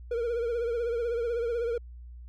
triangle tone with vibrato, 470 Hz, A#4, 14 cents sharp, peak -25 dBFS, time 0.11-1.78 s, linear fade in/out 5 ms, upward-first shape triangle, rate 16 Hz, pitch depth 75 cents each way, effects added 60 Hz sine -42 dBFS peak until 2.28 s

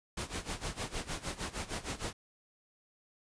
pink noise with tremolo, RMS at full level -36 dBFS, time 0.17-2.13 s, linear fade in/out 5 ms, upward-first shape sine, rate 6.5 Hz, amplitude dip 85%, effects resampled to 22050 Hz

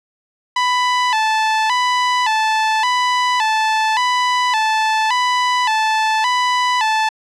sawtooth tone with vibrato, 932.3 Hz, A#5, in tune, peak -10 dBFS, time 0.56-7.09 s, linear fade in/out 5 ms, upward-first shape square, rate 0.88 Hz, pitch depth 110 cents each way, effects low-pass 5000 Hz 12 dB/octave

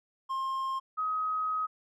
triangle / sine tone pair in turn, 1063 / 1264.1 Hz, C6 / D#6, +27 / +27 cents, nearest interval minor third, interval 300 cents, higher second, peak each -28 dBFS, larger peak neither, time 0.29-0.8 / 0.97-1.67 s, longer second, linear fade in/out 20 ms, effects none

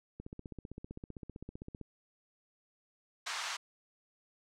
click train, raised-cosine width 3 ms, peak -31 dBFS, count 26, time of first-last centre 0.2-1.813 s, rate 15.5 Hz
pink band-pass noise, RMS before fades -39 dBFS, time 3.26-3.57 s, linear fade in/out 10 ms, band 900 to 7200 Hz, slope 24 dB/octave
effects none

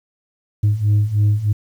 sine beating tone pair, 102.4 / 105.6 Hz, G#2 / G#2, -24 / +29 cents, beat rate 3.2 Hz, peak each -16 / -13 dBFS, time 0.63-1.53 s, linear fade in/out 10 ms, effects tanh soft clip ceiling -10 dBFS + 8-bit

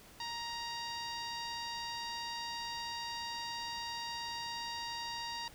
sawtooth tone with low-pass filter, 937 Hz, A#5, 9 cents sharp, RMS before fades -41 dBFS, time 0.2-5.48 s, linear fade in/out 2 ms, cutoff 4800 Hz, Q 3.8, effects pink hiss -57 dBFS RMS until 5.54 s

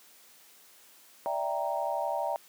sine chord, E half-diminished seventh, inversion third, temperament equal, 587.3 / 659.3 / 784 / 932.3 Hz, D5 / E5 / G5 / Bb5, 0 / 0 / 0 / 0 cents, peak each -34 dBFS, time 1.26-2.36 s, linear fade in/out 0 ms, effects white hiss -57 dBFS RMS until 2.48 s + high-pass 200 Hz 12 dB/octave

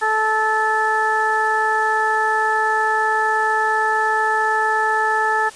harmonic tone, 435.7 Hz, A4, 17 cents flat, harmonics 1 / 2 / 3 / 4, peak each -25 / -19 / -23 / -20 dBFS, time 0.01-5.5 s, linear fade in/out 20 ms, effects white hiss -40 dBFS RMS until 5.55 s + resampled to 22050 Hz

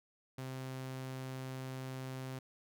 sawtooth tone, 130.81 Hz, C3, in tune, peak -37 dBFS, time 0.38-2.39 s, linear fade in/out 5 ms, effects none

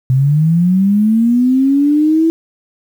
sine linear sweep, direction up, 126.5 to 329.6 Hz, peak -8 dBFS, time 0.1-2.3 s, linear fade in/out 0 ms, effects 7-bit

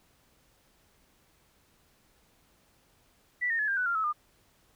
sine tone with pitch steps, 1965 / 1833.4 / 1710.6 / 1596.1 / 1489.2 / 1389.5 / 1296.4 / 1209.6 Hz, B6 / A#6 / A6 / G6 / F#6 / F6 / E6 / D#6, -9 / -29 / -49 / +31 / +11 / -9 / -29 / -49 cents, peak -26 dBFS, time 3.41-4.13 s, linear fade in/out 20 ms, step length 90 ms, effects pink hiss -66 dBFS RMS until 4.75 s

